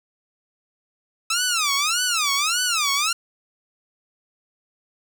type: tone with vibrato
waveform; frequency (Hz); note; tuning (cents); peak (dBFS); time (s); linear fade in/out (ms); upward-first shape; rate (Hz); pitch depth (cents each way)
10% pulse; 1287; E6; -42; -11; 1.3-3.13; 5; sine; 1.7; 260
effects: none